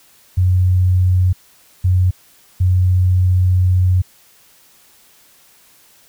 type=tone bursts at uneven times; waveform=sine; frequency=91.5 Hz; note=F#2; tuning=19 cents flat; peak=-10 dBFS; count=3; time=0.37-1.33 / 1.84-2.11 / 2.6-4.02 s; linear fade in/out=10 ms; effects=white hiss -50 dBFS RMS until 6.08 s